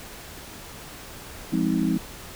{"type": "chord", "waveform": "sine", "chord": "F minor seventh", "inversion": "none", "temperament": "equal with one note detuned", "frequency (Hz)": [174.61, 207.7, 261.6, 316.2], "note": ["F3", "Ab3", "C4", "Eb4"], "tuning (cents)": [0, 0, 0, 28], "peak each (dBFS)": -26, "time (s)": [1.52, 1.98], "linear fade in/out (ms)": 10, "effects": ["pink hiss -41 dBFS RMS until 2.35 s"]}